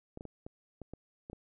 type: clicks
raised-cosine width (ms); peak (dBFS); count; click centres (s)
2; -30; 8; 0.174 / 0.209 / 0.253 / 0.465 / 0.817 / 0.936 / 1.299 / 1.331
effects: none